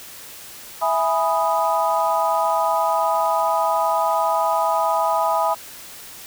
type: chord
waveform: sine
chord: E major seventh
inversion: none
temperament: equal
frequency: 659.3 / 830.6 / 987.8 / 1244.5 Hz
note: E5 / G#5 / B5 / D#6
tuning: 0 / 0 / 0 / 0 cents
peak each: -22 / -22 / -22 / -24 dBFS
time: 0.81-5.55 s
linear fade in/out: 20 ms
effects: white hiss -39 dBFS RMS until 6.26 s